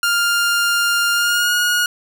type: tone with pitch glide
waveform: sawtooth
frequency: 1402 to 1442.2 Hz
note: F6 to F#6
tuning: +6 to -45 cents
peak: -11 dBFS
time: 0.03-1.86 s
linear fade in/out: 2 ms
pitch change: +49 cents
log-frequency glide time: 1.13-1.53 s
effects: none